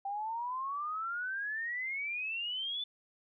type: exponential sweep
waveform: sine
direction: up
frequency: 782 to 3520 Hz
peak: -34 dBFS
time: 0.05-2.84 s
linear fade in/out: 5 ms
effects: none